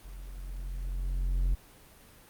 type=tone with level ramp; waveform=triangle; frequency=44.62 Hz; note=F1; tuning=38 cents sharp; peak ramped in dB=-40 to -21 dBFS; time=0.04-1.55 s; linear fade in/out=10 ms; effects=pink hiss -55 dBFS RMS until 2.29 s + Opus 32 kbps